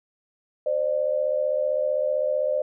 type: tone pair together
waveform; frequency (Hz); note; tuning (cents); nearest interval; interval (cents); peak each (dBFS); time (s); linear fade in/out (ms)
sine; 523.3 / 598.9; C5 / D5; 0 / +34; major second; 234; -25 / -23; 0.66-2.62; 5
effects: none